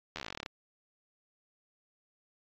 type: slowing click train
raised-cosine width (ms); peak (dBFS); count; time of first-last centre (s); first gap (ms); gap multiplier
0.2; -20; 16; 0.16-0.462; 12; 1.07
effects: low-pass 5000 Hz 12 dB/octave + AAC 32 kbps